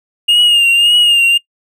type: tone with vibrato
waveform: triangle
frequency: 2833 Hz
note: F7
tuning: 24 cents sharp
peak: -5 dBFS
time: 0.28-1.38 s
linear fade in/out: 10 ms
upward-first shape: triangle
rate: 1.8 Hz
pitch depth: 56 cents each way
effects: noise-tail reverb RT60 0.1 s tail -22 dB re dry